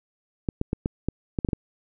clicks, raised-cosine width 3 ms, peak -11 dBFS, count 9, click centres 0.488 / 0.614 / 0.731 / 0.859 / 1.086 / 1.388 / 1.448 / 1.488 / 1.532 s, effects none

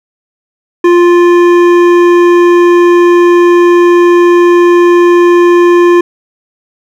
sine tone with hard clipping, 349.2 Hz, F4, in tune, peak -4 dBFS, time 0.84-6.01 s, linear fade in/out 5 ms, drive 12 dB, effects none

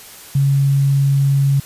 sine tone, 138.59 Hz, C#3, in tune, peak -11 dBFS, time 0.35-1.6 s, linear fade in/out 5 ms, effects white hiss -38 dBFS RMS until 1.65 s + resampled to 32000 Hz

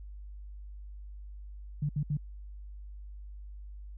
sine tone bursts, 146.83 Hz, D3, in tune, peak -27 dBFS, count 3, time 1.82-2.171 s, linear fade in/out 5 ms, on 71 ms, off 69 ms, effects added 50 Hz sine -42 dBFS peak until 3.97 s

